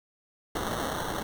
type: noise with sample-and-hold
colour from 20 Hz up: white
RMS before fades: -32 dBFS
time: 0.55-1.23 s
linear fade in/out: 5 ms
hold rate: 2450 Hz
effects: none